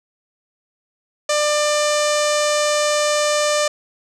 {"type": "tone with low-pass filter", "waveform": "sawtooth", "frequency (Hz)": 596, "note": "D5", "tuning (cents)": 25, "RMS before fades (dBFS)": -18, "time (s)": [1.29, 3.68], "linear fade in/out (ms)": 5, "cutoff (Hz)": 7100, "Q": 2.5, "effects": []}